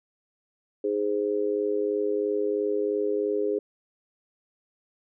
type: tone with amplitude modulation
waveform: sine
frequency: 414.4 Hz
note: G#4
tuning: 4 cents flat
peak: -19 dBFS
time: 0.84-3.59 s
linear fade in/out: 5 ms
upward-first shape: sine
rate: 103 Hz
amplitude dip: 95%
effects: none